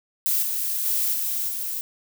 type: noise with level steps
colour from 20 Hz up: violet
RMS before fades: -22 / -26 / -23 / -26 / -29 dBFS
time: 0.26-1.81 s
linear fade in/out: 0 ms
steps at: 0.42 / 0.85 / 1.13 / 1.48 s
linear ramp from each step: 10 ms
effects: none